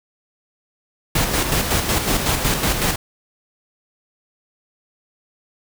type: noise with tremolo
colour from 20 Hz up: pink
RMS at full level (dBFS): -18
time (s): 1.15-2.96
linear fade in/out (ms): 5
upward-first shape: square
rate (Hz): 5.4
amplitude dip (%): 45
effects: none